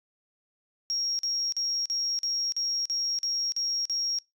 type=tone bursts; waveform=sine; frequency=5588 Hz; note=F8; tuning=in tune; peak=-25 dBFS; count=10; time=0.9-4.187 s; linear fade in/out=0 ms; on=290 ms; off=43 ms; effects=noise-tail reverb RT60 0.2 s tail -26 dB re dry + tanh soft clip ceiling -21 dBFS